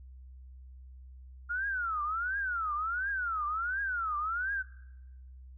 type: tone with vibrato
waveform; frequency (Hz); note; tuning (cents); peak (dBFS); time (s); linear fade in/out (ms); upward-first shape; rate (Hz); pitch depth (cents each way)
sine; 1389; F6; -10; -30; 1.49-4.63; 20; triangle; 1.4; 300
effects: noise-tail reverb RT60 1.0 s tail -22 dB re dry + added 64 Hz sine -47 dBFS peak until 5.57 s